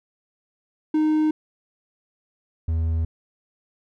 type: tone pair in turn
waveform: triangle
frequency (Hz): 309 / 81.37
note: D#4 / E2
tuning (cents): -12 / -22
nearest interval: octave + major seventh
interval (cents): 2310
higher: first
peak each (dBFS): -15 / -18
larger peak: first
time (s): 0.94-1.31 / 2.68-3.05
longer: neither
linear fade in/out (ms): 5
effects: none